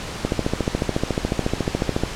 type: click train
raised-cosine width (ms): 2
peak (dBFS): -6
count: 26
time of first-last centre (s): 0.25-2.036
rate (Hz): 14
effects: pink hiss -31 dBFS RMS until 2.15 s + low-pass 7000 Hz 12 dB/octave